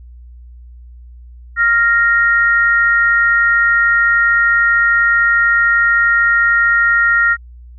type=tone pair together; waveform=sine; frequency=1397.9 / 1864.7 Hz; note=F6 / A#6; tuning=+1 / 0 cents; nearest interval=perfect fourth; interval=499 cents; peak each=-12 dBFS; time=1.56-7.37 s; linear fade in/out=50 ms; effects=added 60 Hz sine -34 dBFS peak until 7.78 s